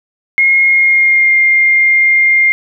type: tone with pitch glide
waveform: sine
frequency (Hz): 2150 to 2114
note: C7 to C7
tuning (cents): +47 to +17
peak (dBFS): -6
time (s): 0.38-2.52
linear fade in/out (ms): 0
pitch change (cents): -30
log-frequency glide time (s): 0.62-1.36
effects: none